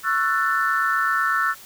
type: chord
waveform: sine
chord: F# minor seventh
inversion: second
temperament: just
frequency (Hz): 1110 / 1332 / 1480 / 1776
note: C#6 / E6 / F#6 / A6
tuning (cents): +2 / +18 / 0 / +16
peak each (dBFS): -27 / -21 / -24 / -24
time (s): 0.03-1.55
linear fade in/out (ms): 50
effects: tanh soft clip ceiling -9 dBFS + white hiss -44 dBFS RMS until 1.65 s